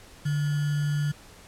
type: tone with sample-and-hold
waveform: sine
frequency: 147 Hz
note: D3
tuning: 2 cents sharp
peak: -23 dBFS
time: 0.25-1.12 s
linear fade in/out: 10 ms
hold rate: 1575 Hz
effects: pink hiss -50 dBFS RMS until 1.47 s + low-pass 11000 Hz 12 dB/octave